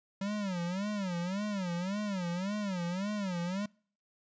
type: tone with vibrato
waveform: square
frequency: 190.2 Hz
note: F#3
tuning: 48 cents sharp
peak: -33 dBFS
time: 0.21-3.66 s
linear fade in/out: 5 ms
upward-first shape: sine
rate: 1.8 Hz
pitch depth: 180 cents each way
effects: noise-tail reverb RT60 0.5 s tail -26 dB re dry + resampled to 16000 Hz